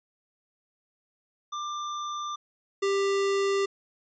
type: tone pair in turn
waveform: square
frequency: 1188 / 395 Hz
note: D6 / G4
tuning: +20 / +13 cents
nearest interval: octave + perfect fifth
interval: 1907 cents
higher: first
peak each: -32 / -24 dBFS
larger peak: second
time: 1.52-2.36 / 2.82-3.66 s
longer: neither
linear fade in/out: 10 ms
effects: resampled to 16000 Hz